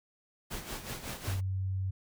pink noise with tremolo, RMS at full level -38 dBFS, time 0.5-1.41 s, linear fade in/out 20 ms, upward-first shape sine, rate 5.4 Hz, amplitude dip 65%
sine tone, 95 Hz, F#2, 46 cents sharp, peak -30 dBFS, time 1.27-1.91 s, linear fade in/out 10 ms
effects none

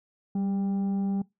sine tone with frequency modulation, 196 Hz, G3, in tune, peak -24 dBFS, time 0.35-1.22 s, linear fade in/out 5 ms, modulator 597 Hz, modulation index 0.25, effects noise-tail reverb RT60 0.2 s tail -23 dB re dry + tanh soft clip ceiling -20 dBFS

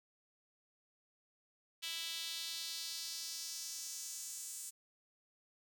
sawtooth tone with high-pass filter sweep, 329.6 Hz, E4, in tune, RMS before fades -44 dBFS, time 1.82-4.71 s, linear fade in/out 20 ms, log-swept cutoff 3200 to 7900 Hz, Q 2.4, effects none

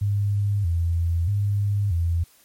sine tone with vibrato, 92.7 Hz, F#2, 4 cents sharp, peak -19 dBFS, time 0.01-2.24 s, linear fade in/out 10 ms, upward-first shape square, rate 0.79 Hz, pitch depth 160 cents each way, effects white hiss -56 dBFS RMS until 2.44 s + MP3 64 kbps

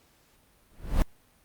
brown noise with exponential growth, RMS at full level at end -18 dBFS, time 0.71-1.02 s, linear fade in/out 0 ms, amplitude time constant 67 ms, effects pink hiss -63 dBFS RMS until 1.44 s + Opus 48 kbps

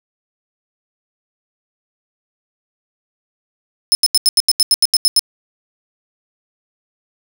sawtooth tone bursts, 5200 Hz, E8, 24 cents flat, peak -6 dBFS, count 12, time 3.92-5.193 s, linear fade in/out 0 ms, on 30 ms, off 83 ms, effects none

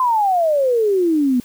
sine exponential sweep, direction down, 1044 to 240 Hz, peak -13 dBFS, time 0-1.4 s, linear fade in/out 2 ms, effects white hiss -46 dBFS RMS until 1.44 s

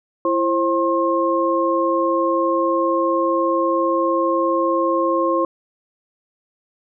sine tone cluster, 336.4 / 532 / 1069 Hz, E4 / C5 / C6, +35 / +29 / +37 cents, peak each -20 dBFS, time 0.25-5.45 s, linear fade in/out 2 ms, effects none

